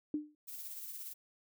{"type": "tone with exponential decay", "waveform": "sine", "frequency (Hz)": 300, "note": "D4", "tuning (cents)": 37, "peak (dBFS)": -29, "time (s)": [0.14, 0.35], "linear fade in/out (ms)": 2, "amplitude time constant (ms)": 45}
{"type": "noise with tremolo", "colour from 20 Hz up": "violet", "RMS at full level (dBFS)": -44, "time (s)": [0.47, 1.14], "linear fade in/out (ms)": 20, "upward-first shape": "sine", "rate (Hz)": 17, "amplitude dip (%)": 35}
{"effects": []}